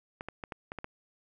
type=clicks; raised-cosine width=0.5 ms; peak=-23 dBFS; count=7; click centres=0.209 / 0.286 / 0.438 / 0.522 / 0.719 / 0.787 / 0.844 s; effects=none